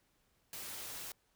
white noise, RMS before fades -45 dBFS, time 0.53-1.12 s, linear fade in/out 2 ms, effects pink hiss -75 dBFS RMS until 1.35 s

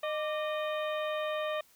harmonic tone with a mistuned harmonic, 614 Hz, D#5, 23 cents flat, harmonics 1 / 2 / 3 / 4 / 5 / 6, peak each -32 / -38 / -42 / -44 / -46 / -48 dBFS, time 0.03-1.61 s, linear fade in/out 5 ms, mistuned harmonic 2, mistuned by -75 cents, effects white hiss -63 dBFS RMS until 1.75 s

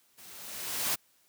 white noise with level ramp, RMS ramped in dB -52 to -28 dBFS, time 0.17-0.96 s, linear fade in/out 20 ms, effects white hiss -67 dBFS RMS until 1.28 s + high-pass 80 Hz 12 dB/octave

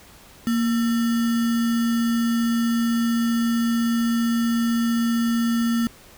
sine tone with sample-and-hold, 232.8 Hz, A#3, 2 cents flat, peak -18 dBFS, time 0.47-5.87 s, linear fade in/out 0 ms, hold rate 1575 Hz, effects pink hiss -48 dBFS RMS until 6.17 s

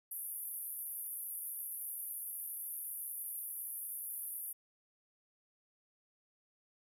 white band-pass noise, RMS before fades -43 dBFS, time 0.11-4.53 s, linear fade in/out 5 ms, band 10000 to 14000 Hz, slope 96 dB/octave, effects none

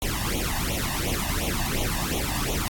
pink noise with flanger, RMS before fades -27 dBFS, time 0.02-2.68 s, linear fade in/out 0 ms, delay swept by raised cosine 0.3 to 1.12 ms, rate 2.8 Hz, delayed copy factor +0.95, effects AAC 64 kbps

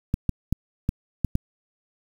clicks, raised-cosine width 5 ms, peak -9 dBFS, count 6, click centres 0.141 / 0.293 / 0.526 / 0.891 / 1.247 / 1.354 s, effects 7-bit

